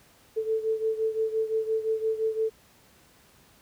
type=beating tone pair; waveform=sine; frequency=440 / 445.8 Hz; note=A4 / A4; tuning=0 / +23 cents; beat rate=5.8 Hz; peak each=-26 / -30 dBFS; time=0.36-2.5 s; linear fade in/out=20 ms; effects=pink hiss -58 dBFS RMS until 3.61 s + high-pass 60 Hz 12 dB/octave